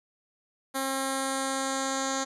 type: tone with low-pass filter sweep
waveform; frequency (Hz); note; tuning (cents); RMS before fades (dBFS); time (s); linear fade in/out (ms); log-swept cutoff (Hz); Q
10% pulse; 268.3; C4; +44; -30; 0.74-2.25; 20; 11000 to 6800; 3.4
effects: none